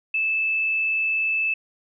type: tone with frequency modulation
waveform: sine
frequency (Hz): 2624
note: E7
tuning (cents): -9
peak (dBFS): -20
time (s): 0.14-1.54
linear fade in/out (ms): 5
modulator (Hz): 56.4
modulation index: 0.27
effects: none